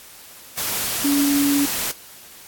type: tone in noise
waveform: sine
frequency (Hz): 283.5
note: C#4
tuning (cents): +39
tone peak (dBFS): -16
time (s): 1.04-1.66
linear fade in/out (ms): 10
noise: white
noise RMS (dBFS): -24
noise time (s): 0.57-1.92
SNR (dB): +5
effects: white hiss -43 dBFS RMS until 2.47 s + AAC 64 kbps